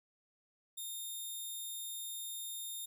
5% pulse tone, 3660 Hz, A#7, 32 cents flat, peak -33 dBFS, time 0.77-2.86 s, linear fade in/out 10 ms, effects none

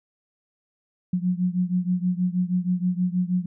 sine beating tone pair, 178.3 / 184.6 Hz, F3 / F#3, +36 / -4 cents, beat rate 6.3 Hz, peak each -23 / -25 dBFS, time 1.13-3.46 s, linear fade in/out 5 ms, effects none

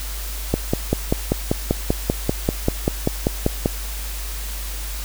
click train, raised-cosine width 2 ms, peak -3 dBFS, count 17, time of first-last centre 0.54-3.659 s, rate 5.13 Hz, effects added 50 Hz sine -27 dBFS peak until 5.04 s + white hiss -33 dBFS RMS until 5.04 s

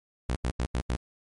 sawtooth tone bursts, 61.74 Hz, B1, in tune, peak -22 dBFS, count 5, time 0.29-0.962 s, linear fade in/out 0 ms, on 68 ms, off 83 ms, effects MP3 48 kbps

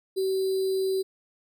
sine tone with sample-and-hold, 381.4 Hz, G4, 47 cents flat, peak -23 dBFS, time 0.16-1.03 s, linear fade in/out 20 ms, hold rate 4410 Hz, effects none

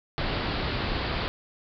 pink low-pass noise, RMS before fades -29 dBFS, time 0.18-1.28 s, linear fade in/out 0 ms, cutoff 4800 Hz, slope 96 dB/octave, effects none

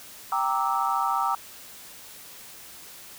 sine chord, E half-diminished seventh, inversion first, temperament equal with one note detuned, 784 / 932.3 / 1174.7 / 1308.6 Hz, G5 / Bb5 / D6 / E6, 0 / 0 / 0 / -13 cents, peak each -28 dBFS, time 0.32-1.35 s, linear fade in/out 2 ms, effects white hiss -45 dBFS RMS until 3.18 s

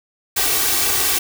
white noise with comb filter, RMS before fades -18 dBFS, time 0.36-1.19 s, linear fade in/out 10 ms, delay 2.6 ms, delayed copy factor +0.9, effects none

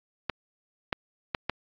clicks, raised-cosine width 0.3 ms, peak -10 dBFS, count 4, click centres 0.297 / 0.928 / 1.348 / 1.496 s, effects low-pass 4000 Hz 12 dB/octave + AAC 64 kbps

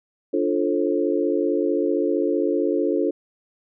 sine chord, D minor seventh, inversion none, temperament equal with one note detuned, 293.7 / 349.2 / 440 / 534.6 Hz, D4 / F4 / A4 / C5, 0 / 0 / 0 / +37 cents, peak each -24 / -23 / -24 / -27 dBFS, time 0.33-3.11 s, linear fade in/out 10 ms, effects none

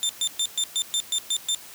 25% pulse tone bursts, 3581 Hz, A7, 30 cents sharp, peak -18 dBFS, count 9, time 0.03-1.548 s, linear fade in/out 0 ms, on 62 ms, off 120 ms, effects white hiss -44 dBFS RMS until 1.74 s + high-pass 60 Hz 12 dB/octave

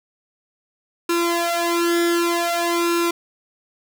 sawtooth tone with flanger, 341.9 Hz, F4, 37 cents flat, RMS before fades -20 dBFS, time 1.09-3.11 s, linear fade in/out 5 ms, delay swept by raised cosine 0.76 to 2.36 ms, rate 0.54 Hz, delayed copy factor +0.95, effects none

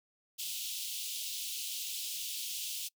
pink high-pass noise, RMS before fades -39 dBFS, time 0.38-2.89 s, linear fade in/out 20 ms, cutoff 2800 Hz, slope 48 dB/octave, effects noise-tail reverb RT60 0.1 s tail -25 dB re dry

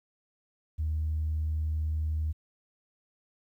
sine tone, 77.78 Hz, D#2, in tune, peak -26 dBFS, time 0.78-2.33 s, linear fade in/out 20 ms, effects tanh soft clip ceiling -23 dBFS + 11-bit

